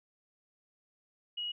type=tone; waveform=sine; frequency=2900 Hz; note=F#7; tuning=35 cents flat; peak=-34 dBFS; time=1.37-1.52 s; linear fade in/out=10 ms; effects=none